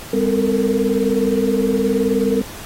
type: tone cluster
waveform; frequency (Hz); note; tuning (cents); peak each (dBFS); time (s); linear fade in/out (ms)
sine; 200.1 / 257.1 / 447.2 / 466.3; G3 / C4 / A4 / A#4; +36 / -30 / +28 / +1; -20; 0.13-2.42; 5
effects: pink hiss -35 dBFS RMS until 2.65 s + AAC 48 kbps